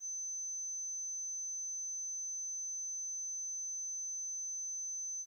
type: tone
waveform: sine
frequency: 6130 Hz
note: G8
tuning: 40 cents flat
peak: -38 dBFS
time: 0-5.26 s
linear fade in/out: 50 ms
effects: 12-bit